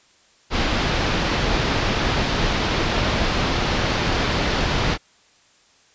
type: low-pass noise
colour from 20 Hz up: pink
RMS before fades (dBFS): -21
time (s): 0.5-4.98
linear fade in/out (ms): 50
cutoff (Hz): 4900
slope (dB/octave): 24
effects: white hiss -56 dBFS RMS until 5.94 s + resampled to 16000 Hz